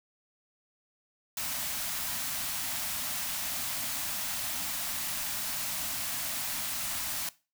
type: band-stop noise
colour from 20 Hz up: white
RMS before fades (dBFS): -34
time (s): 1.37-7.29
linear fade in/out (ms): 2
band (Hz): 310 to 580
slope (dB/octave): 96
effects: noise-tail reverb RT60 0.3 s tail -19 dB re dry